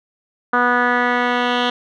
10% pulse tone with low-pass filter sweep, 244.8 Hz, B3, 15 cents flat, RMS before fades -17 dBFS, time 0.53-1.7 s, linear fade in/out 5 ms, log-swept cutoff 1400 to 3100 Hz, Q 3.5, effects none

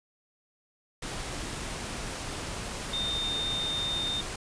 sine tone in noise, 3637 Hz, A#7, 43 cents flat, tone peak -29 dBFS, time 2.93-4.21 s, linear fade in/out 5 ms, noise pink, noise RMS -36 dBFS, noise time 1.02-4.36 s, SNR +4 dB, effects resampled to 22050 Hz

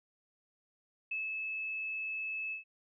sine tone with ADSR envelope, 2604 Hz, E7, 22 cents flat, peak -33 dBFS, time 1.11-2.64 s, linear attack 7 ms, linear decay 170 ms, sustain -2 dB, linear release 120 ms, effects none

